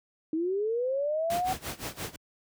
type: linear sweep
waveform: sine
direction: up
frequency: 308.9 to 760 Hz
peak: -26 dBFS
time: 0.33-1.53 s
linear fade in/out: 2 ms
type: noise with tremolo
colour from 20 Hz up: pink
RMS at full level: -34 dBFS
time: 1.3-2.16 s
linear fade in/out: 2 ms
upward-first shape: sine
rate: 5.8 Hz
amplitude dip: 90%
effects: high-pass 60 Hz 12 dB/octave